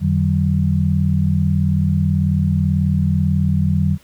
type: tone cluster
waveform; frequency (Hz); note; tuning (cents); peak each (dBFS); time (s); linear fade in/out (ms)
sine; 88.4 / 150.5 / 188.8; F2 / D3 / F#3; +22 / +43 / +35; -18; 0-3.98; 50
effects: pink hiss -51 dBFS RMS until 4.03 s